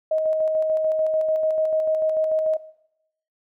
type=tone with tremolo; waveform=sine; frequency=629 Hz; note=D#5; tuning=19 cents sharp; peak=-18 dBFS; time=0.11-2.57 s; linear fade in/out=5 ms; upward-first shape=square; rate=6.8 Hz; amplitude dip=30%; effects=noise-tail reverb RT60 0.8 s tail -18 dB re dry